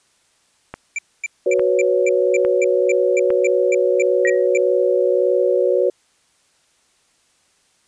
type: click train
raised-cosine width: 0.5 ms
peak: -14 dBFS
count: 4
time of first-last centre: 0.74-3.304 s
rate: 1.17 Hz
type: tone bursts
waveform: square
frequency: 2346 Hz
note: D7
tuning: 2 cents flat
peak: -21 dBFS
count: 14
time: 0.96-4.574 s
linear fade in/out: 2 ms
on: 26 ms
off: 250 ms
type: chord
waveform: sine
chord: F# suspended fourth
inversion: none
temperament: just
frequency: 370 / 493.3 / 555 Hz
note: F#4 / B4 / C#5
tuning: 0 / -2 / +2 cents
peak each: -18 dBFS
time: 1.46-5.9 s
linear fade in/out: 5 ms
type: tone with exponential decay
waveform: sine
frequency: 1896 Hz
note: A#6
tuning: 29 cents sharp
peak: -15 dBFS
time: 4.25-4.47 s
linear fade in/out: 1 ms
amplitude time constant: 46 ms
effects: white hiss -60 dBFS RMS until 7.87 s + resampled to 22050 Hz